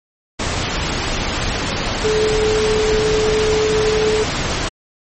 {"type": "tone in noise", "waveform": "sine", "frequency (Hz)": 431.4, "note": "A4", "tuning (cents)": -34, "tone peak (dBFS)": -14, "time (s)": [2.04, 4.24], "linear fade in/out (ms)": 10, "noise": "pink", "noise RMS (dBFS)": -20, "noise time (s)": [0.39, 4.69], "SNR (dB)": 3, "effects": ["low-pass 9000 Hz 12 dB/octave", "MP3 32 kbps"]}